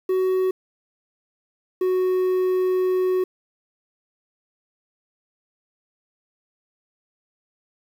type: tone pair in turn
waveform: triangle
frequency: 373.7 / 369.6 Hz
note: F#4 / F#4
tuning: +17 / -2 cents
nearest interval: unison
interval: 19 cents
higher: first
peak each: -16 dBFS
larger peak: neither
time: 0.09-0.51 / 1.81-3.24 s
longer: second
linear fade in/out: 5 ms
effects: 8-bit